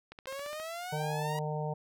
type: click train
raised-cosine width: 0.3 ms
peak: -30 dBFS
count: 8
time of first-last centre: 0.12-0.599 s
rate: 14.6 Hz
type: exponential sweep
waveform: sawtooth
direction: up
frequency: 524 to 963 Hz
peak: -34 dBFS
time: 0.27-1.39 s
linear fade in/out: 2 ms
type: harmonic tone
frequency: 152 Hz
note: D#3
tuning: 40 cents flat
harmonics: 1 / 3 / 4 / 5 / 6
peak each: -34 / -39 / -40 / -41 / -42 dBFS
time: 0.92-1.74 s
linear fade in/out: 10 ms
effects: none